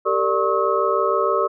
sine tone cluster, 393 / 459.3 / 588 / 1091 / 1284 Hz, G4 / A#4 / D5 / C#6 / E6, +4 / -26 / +2 / -28 / -46 cents, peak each -23 dBFS, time 0.05-1.48 s, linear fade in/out 20 ms, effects none

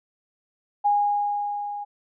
sine tone with level ramp, 821 Hz, G#5, 20 cents flat, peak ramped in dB -16 to -30 dBFS, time 0.84-1.85 s, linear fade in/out 20 ms, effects none

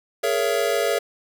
square chord, A# half-diminished seventh, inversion third, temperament just, 419.5 / 466.2 / 559.4 / 671.3 Hz, G#4 / A#4 / C#5 / E5, +17 / 0 / +16 / +31 cents, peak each -26 dBFS, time 0.23-0.99 s, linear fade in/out 10 ms, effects none

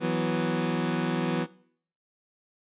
25% pulse chord, E suspended second, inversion none, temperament equal, 164.81 / 185 / 246.9 Hz, E3 / F#3 / B3, 0 / 0 / 0 cents, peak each -26 dBFS, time 0-1.47 s, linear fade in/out 50 ms, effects noise-tail reverb RT60 0.6 s tail -20 dB re dry + resampled to 8000 Hz

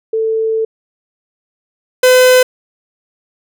sine / 45% pulse tone pair in turn, 444 / 507.3 Hz, A4 / B4, +16 / +46 cents, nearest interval major second, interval 230 cents, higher second, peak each -12 / -5 dBFS, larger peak second, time 0.13-0.65 / 2.03-2.43 s, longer first, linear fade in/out 5 ms, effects none

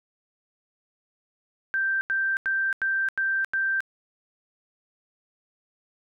sine tone bursts, 1568 Hz, G6, in tune, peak -22 dBFS, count 6, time 1.74-3.805 s, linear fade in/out 0 ms, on 270 ms, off 89 ms, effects none

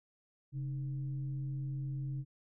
sine tone with frequency modulation, 135.9 Hz, C#3, 34 cents flat, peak -35 dBFS, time 0.52-2.25 s, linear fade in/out 50 ms, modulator 171 Hz, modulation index 0.32, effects none

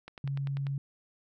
click train, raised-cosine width 0.3 ms, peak -28 dBFS, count 7, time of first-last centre 0.08-0.668 s, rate 10.2 Hz
sine tone, 138.59 Hz, C#3, in tune, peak -30 dBFS, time 0.24-0.78 s, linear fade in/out 2 ms
effects none

